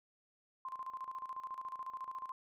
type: tone with tremolo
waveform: sine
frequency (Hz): 1046.5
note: C6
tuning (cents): 0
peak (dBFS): -39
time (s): 0.65-2.32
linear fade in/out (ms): 2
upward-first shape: square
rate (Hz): 14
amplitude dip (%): 70
effects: none